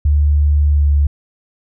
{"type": "tone with pitch glide", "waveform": "sine", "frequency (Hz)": [73.42, 72.2], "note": ["D2", "D2"], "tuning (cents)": [0, -29], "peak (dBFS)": -9, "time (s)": [0.05, 1.07], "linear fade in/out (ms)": 5, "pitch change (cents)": -29, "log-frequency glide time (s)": [0.71, 0.89], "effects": []}